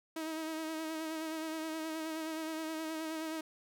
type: tone with vibrato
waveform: sawtooth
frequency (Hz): 318.1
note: D#4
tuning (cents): +38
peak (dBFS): -33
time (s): 0.16-3.41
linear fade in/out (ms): 5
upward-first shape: sine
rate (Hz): 9.5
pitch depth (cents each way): 32
effects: none